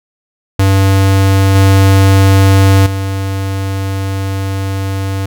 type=tone with level steps; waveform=square; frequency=97 Hz; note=G2; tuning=18 cents flat; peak=-7 / -5 / -15 dBFS; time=0.59-5.26 s; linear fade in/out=5 ms; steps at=1.55 / 2.86 s; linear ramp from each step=5 ms; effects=none